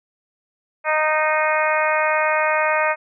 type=harmonic tone; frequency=309.1 Hz; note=D#4; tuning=11 cents flat; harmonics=2 / 3 / 4 / 5 / 6 / 7 / 8; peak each=-21 / -23 / -24 / -25 / -26 / -26 / -27 dBFS; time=0.84-2.96 s; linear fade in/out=50 ms; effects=none